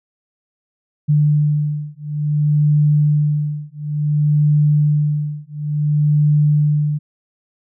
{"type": "beating tone pair", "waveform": "sine", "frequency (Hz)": [148.6, 149.17], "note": ["D3", "D3"], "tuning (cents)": [21, 27], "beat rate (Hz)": 0.57, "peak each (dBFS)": -16, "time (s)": [1.08, 6.99], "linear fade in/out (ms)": 20, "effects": []}